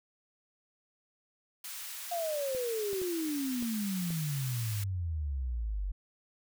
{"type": "high-pass noise", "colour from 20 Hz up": "white", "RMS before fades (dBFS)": -42, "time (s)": [1.64, 4.84], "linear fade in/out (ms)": 5, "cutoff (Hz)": 1200, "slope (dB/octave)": 12}
{"type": "exponential sweep", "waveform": "sine", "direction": "down", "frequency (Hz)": [710, 45.36], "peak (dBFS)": -31, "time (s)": [2.11, 5.92], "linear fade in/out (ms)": 10}
{"type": "clicks", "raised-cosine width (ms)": 2, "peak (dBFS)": -32, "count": 5, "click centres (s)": [2.549, 2.931, 3.017, 3.625, 4.105]}
{"effects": []}